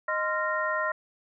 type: tone cluster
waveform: sine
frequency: 621 / 1040 / 1385 / 1854 Hz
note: D#5 / C6 / F6 / A#6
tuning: -3 / -11 / -15 / -10 cents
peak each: -31 dBFS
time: 0.08-0.92 s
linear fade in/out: 5 ms
effects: none